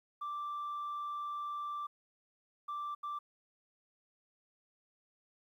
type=tone bursts at uneven times; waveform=sine; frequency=1174 Hz; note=D6; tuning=1 cent flat; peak=-35 dBFS; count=3; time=0.21-1.87 / 2.68-2.95 / 3.03-3.19 s; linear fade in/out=10 ms; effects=tanh soft clip ceiling -35 dBFS + 12-bit